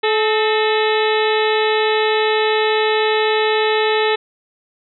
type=harmonic tone with a mistuned harmonic; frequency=432 Hz; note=A4; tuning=32 cents flat; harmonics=1 / 2 / 3 / 4 / 5 / 6 / 7 / 8 / 9; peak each=-16 / -21 / -26 / -24 / -27 / -27 / -30 / -28 / -27 dBFS; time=0.03-4.16 s; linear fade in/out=10 ms; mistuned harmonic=4; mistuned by=+69 cents; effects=none